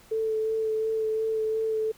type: tone with vibrato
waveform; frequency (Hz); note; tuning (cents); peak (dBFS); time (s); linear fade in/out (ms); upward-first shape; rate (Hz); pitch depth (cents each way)
sine; 440; A4; 0; -24; 0.11-1.92; 10; sine; 2.8; 15
effects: pink hiss -55 dBFS RMS until 1.97 s